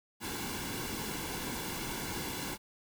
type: noise with comb filter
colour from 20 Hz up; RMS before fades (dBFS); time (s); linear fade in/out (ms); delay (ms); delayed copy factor
pink; -38; 0.2-2.58; 50; 1.6; -0.6
effects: none